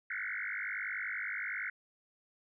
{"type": "tone with frequency modulation", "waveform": "sine", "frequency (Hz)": 1819, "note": "A#6", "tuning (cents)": -43, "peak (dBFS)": -35, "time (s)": [0.1, 1.7], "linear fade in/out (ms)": 5, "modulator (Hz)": 50.6, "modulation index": 7.6, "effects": []}